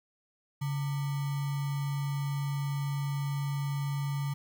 sine tone with sample-and-hold, 141 Hz, C#3, 30 cents sharp, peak -29 dBFS, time 0.61-4.34 s, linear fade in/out 10 ms, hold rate 1050 Hz, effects none

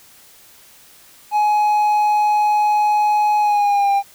triangle tone with pitch glide, 840 to 797.4 Hz, G#5 to G5, +19 to +29 cents, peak -11 dBFS, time 1.31-4.03 s, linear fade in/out 50 ms, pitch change -90 cents, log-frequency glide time 3.4-3.91 s, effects white hiss -47 dBFS RMS until 4.14 s

